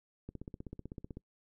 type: click train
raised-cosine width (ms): 3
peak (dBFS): -30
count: 15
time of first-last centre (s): 0.29-1.171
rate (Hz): 15.9
effects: noise-tail reverb RT60 0.1 s tail -24 dB re dry